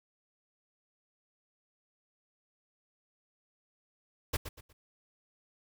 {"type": "noise with echo", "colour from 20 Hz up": "pink", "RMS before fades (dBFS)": -30, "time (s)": [4.33, 4.37], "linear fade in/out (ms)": 10, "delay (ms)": 120, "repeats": 3, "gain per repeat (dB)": -10, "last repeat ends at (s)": 4.73, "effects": []}